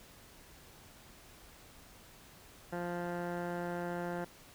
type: tone with low-pass filter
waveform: 15% pulse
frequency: 174.61 Hz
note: F3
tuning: in tune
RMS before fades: -38 dBFS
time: 2.72-4.25 s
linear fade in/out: 10 ms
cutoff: 1300 Hz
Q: 2.5
effects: pink hiss -57 dBFS RMS until 4.54 s